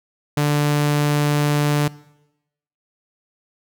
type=tone; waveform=sawtooth; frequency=147 Hz; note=D3; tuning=2 cents sharp; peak=-12 dBFS; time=0.37-1.88 s; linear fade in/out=5 ms; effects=noise-tail reverb RT60 0.9 s tail -21 dB re dry